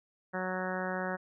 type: harmonic tone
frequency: 185 Hz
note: F#3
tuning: in tune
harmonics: 1 / 2 / 3 / 4 / 5 / 6 / 7 / 8 / 9 / 10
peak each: -38 / -41 / -38 / -41 / -43 / -45 / -45 / -41 / -42 / -45 dBFS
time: 0.33-1.17 s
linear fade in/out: 20 ms
effects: none